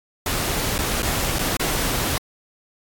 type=noise with dropouts; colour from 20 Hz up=pink; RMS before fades=-23 dBFS; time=0.26-2.18 s; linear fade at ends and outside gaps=2 ms; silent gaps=0.781-0.788 / 1.022-1.029 / 1.386-1.391 / 1.569-1.596 s; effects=AAC 64 kbps